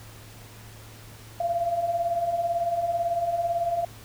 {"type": "beating tone pair", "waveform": "sine", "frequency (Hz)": [670, 688], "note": ["E5", "F5"], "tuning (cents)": [28, -26], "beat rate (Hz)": 18, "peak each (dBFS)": [-31, -24], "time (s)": [1.4, 3.85], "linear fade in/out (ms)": 5, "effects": ["added 109 Hz sine -46 dBFS peak until 4.04 s", "pink hiss -48 dBFS RMS until 4.04 s"]}